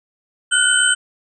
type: tone cluster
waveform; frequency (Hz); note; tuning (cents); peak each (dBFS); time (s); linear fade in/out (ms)
sine; 1436 / 1504 / 3051 / 8210; F6 / F#6 / G7 / C9; +48 / +28 / -48 / -34; -18; 0.51-0.95; 20
effects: none